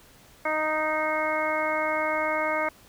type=harmonic tone; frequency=310.1 Hz; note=D#4; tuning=6 cents flat; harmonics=1 / 2 / 3 / 4 / 5 / 6 / 7; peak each=-36 / -28 / -31 / -31 / -34 / -39 / -30 dBFS; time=0.45-2.69 s; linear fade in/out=5 ms; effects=pink hiss -54 dBFS RMS until 2.88 s